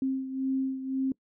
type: beating tone pair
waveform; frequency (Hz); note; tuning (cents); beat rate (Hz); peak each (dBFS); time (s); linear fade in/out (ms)
sine; 264.9 / 266.8; C4 / C4; +22 / +34; 1.9; -28 / -34; 0.02-1.12; 2
effects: noise-tail reverb RT60 0.1 s tail -23 dB re dry